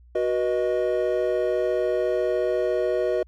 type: chord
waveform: triangle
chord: B major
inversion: second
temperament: equal with one note detuned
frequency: 370 / 484 / 622.3 Hz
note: F#4 / B4 / D#5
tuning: 0 / -35 / 0 cents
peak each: -23 dBFS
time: 0.15-3.23 s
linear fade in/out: 5 ms
effects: added 60 Hz sine -48 dBFS peak until 3.27 s + MP3 96 kbps